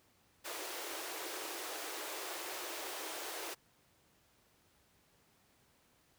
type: high-pass noise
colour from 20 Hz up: pink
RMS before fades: -43 dBFS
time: 0.44-3.55 s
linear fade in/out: 20 ms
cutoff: 310 Hz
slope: 96 dB/octave
effects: pink hiss -70 dBFS RMS until 6.18 s + high-pass 60 Hz 12 dB/octave